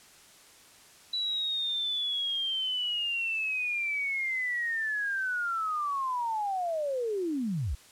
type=linear sweep; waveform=sine; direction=down; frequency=3957 to 51.6 Hz; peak=-28 dBFS; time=1.13-7.75 s; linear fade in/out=5 ms; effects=white hiss -55 dBFS RMS until 7.91 s + low-pass 10000 Hz 12 dB/octave